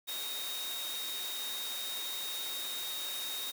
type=tone in noise; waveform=sine; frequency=3729 Hz; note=A#7; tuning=in tune; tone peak=-38 dBFS; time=0.07-3.52 s; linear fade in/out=20 ms; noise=white; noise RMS=-41 dBFS; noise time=0.07-3.52 s; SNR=0 dB; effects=high-pass 300 Hz 12 dB/octave